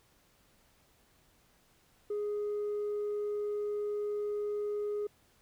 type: tone with tanh clipping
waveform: triangle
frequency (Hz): 415.3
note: G#4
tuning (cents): 0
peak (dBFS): -32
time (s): 2.1-5.07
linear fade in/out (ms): 5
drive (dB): 6
effects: pink hiss -67 dBFS RMS until 5.41 s